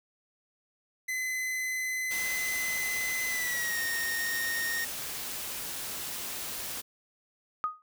45% pulse tone with pitch glide, 2031 to 1851.7 Hz, B6 to A#6, +48 to -12 cents, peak -30 dBFS, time 1.08-4.85 s, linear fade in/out 10 ms, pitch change -160 cents, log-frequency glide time 3.27-3.8 s
white noise, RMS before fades -37 dBFS, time 2.1-6.82 s, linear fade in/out 20 ms
sine tone with exponential decay, 1244.5 Hz, D#6, in tune, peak -23 dBFS, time 7.64-7.82 s, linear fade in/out 0 ms, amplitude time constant 38 ms
effects none

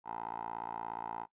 10% pulse tone with band-pass filter, 57 Hz, A#1, 38 cents flat, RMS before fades -41 dBFS, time 0.04-1.27 s, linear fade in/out 50 ms, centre 910 Hz, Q 6.3, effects noise-tail reverb RT60 0.1 s tail -19 dB re dry + resampled to 8000 Hz

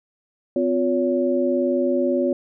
sine tone cluster, 255.9 / 354.1 / 564 Hz, C4 / F4 / C#5, -38 / +24 / +30 cents, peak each -22 dBFS, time 0.56-2.33 s, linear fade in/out 2 ms, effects none

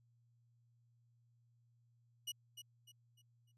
sawtooth tone with echo, 2911 Hz, F#7, 29 cents flat, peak -37 dBFS, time 2.27-2.32 s, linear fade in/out 10 ms, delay 300 ms, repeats 4, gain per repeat -9 dB, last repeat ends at 3.52 s, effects added 118 Hz sine -70 dBFS peak until 3.57 s + resampled to 32000 Hz

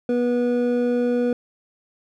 triangle tone pair together, 243.4 / 486.9 Hz, B3 / B4, -25 / -25 cents, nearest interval octave, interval 1200 cents, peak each -19 dBFS, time 0.09-1.33 s, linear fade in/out 2 ms, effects none

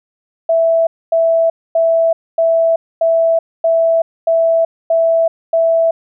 sine tone bursts, 659.3 Hz, E5, in tune, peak -9 dBFS, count 9, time 0.49-5.91 s, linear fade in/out 5 ms, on 380 ms, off 250 ms, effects none

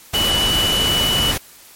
sine tone in noise, 2960 Hz, F#7, in tune, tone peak -16 dBFS, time 0.14-1.32 s, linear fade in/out 10 ms, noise pink, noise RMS -21 dBFS, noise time 0.13-1.38 s, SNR +2 dB, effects white hiss -44 dBFS RMS until 1.75 s + MP3 64 kbps

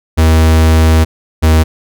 45% pulse tone pair in turn, 80 / 79.45 Hz, D#2 / D#2, +49 / +37 cents, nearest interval unison, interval 12 cents, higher first, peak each -5 dBFS, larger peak neither, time 0.17-1.05 / 1.42-1.64 s, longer first, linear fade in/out 20 ms, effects none

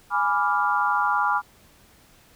sine chord, G# diminished seventh, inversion none, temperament equal, 830.6 / 987.8 / 1174.7 / 1396.9 Hz, G#5 / B5 / D6 / F6, 0 / 0 / 0 / 0 cents, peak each -25 dBFS, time 0.1-1.42 s, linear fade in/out 50 ms, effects pink hiss -55 dBFS RMS until 2.35 s

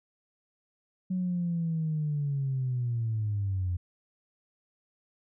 sine linear sweep, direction down, 186.1 to 87.31 Hz, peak -26 dBFS, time 1.1-3.77 s, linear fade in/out 10 ms, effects tanh soft clip ceiling -22 dBFS

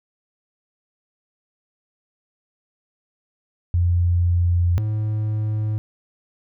sine / triangle tone pair in turn, 87.31 / 107.42 Hz, F2 / A2, 0 / -41 cents, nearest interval major third, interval 359 cents, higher second, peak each -15 / -18 dBFS, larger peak first, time 3.74-4.78 / 4.78-5.78 s, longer first, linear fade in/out 0 ms, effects none

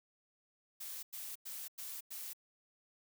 blue noise bursts, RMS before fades -45 dBFS, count 5, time 0.8-2.334 s, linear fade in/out 10 ms, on 230 ms, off 96 ms, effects none

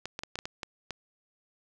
clicks, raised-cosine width 0.2 ms, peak -18 dBFS, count 8, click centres 0.056 / 0.191 / 0.235 / 0.356 / 0.389 / 0.455 / 0.632 / 0.907 s, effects none

